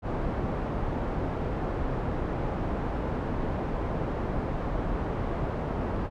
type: low-pass noise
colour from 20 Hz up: pink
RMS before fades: -30 dBFS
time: 0.02-6.1 s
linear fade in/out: 50 ms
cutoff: 940 Hz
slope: 12 dB/octave
effects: none